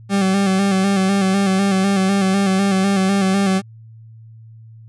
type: tone with vibrato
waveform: 40% pulse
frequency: 193.9 Hz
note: G3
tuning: 19 cents flat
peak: -13 dBFS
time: 0.09-3.62 s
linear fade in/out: 50 ms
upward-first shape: square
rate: 4 Hz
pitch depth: 39 cents each way
effects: added 112 Hz sine -38 dBFS peak until 4.88 s + resampled to 24000 Hz